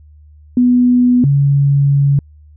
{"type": "tone pair in turn", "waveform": "sine", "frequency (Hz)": [246.9, 140.66], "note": ["B3", "C#3"], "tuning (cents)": [0, 26], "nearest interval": "minor seventh", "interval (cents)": 974, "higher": "first", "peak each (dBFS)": [-7, -8], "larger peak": "first", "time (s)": [[0.57, 1.24], [1.24, 2.19]], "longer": "second", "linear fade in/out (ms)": 2, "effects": ["added 75 Hz sine -39 dBFS peak until 2.56 s"]}